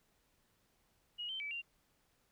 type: tone with pitch steps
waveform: sine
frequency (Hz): 2893 / 3107 / 2301 / 2776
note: F#7 / G7 / D7 / F7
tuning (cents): -40 / -16 / -36 / -11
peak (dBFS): -39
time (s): 1.18-1.62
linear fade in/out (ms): 20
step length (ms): 110
effects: pink hiss -75 dBFS RMS until 2.31 s